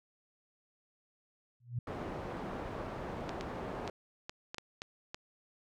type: tone with exponential growth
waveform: sine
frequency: 120.9 Hz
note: B2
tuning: 36 cents flat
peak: -29 dBFS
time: 1.6-1.79 s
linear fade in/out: 5 ms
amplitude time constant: 41 ms
type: low-pass noise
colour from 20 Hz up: white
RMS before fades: -41 dBFS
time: 1.87-3.9 s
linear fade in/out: 2 ms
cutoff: 730 Hz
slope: 12 dB/octave
type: clicks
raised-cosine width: 0.2 ms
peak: -23 dBFS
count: 8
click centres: 3.293 / 3.41 / 3.877 / 4.295 / 4.545 / 4.583 / 4.819 / 5.145 s
effects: none